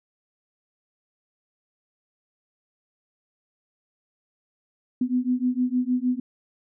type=beating tone pair; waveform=sine; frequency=247.3 / 253.8 Hz; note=B3 / B3; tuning=+3 / +47 cents; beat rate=6.5 Hz; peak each=-24 dBFS; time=5.01-6.2 s; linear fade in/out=5 ms; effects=none